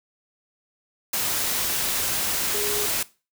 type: tone in noise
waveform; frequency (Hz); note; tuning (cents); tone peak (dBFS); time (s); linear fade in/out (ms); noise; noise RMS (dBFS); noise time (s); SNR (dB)
sine; 415.3; G#4; 0; -29; 2.54-2.86; 5; white; -25; 1.13-3.03; -7
effects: noise-tail reverb RT60 0.3 s tail -19 dB re dry